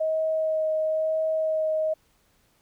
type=tone with vibrato; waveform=sine; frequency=631 Hz; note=D#5; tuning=24 cents sharp; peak=-22 dBFS; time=0-1.94 s; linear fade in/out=10 ms; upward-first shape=sine; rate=1 Hz; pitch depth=11 cents each way; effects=pink hiss -65 dBFS RMS until 2.61 s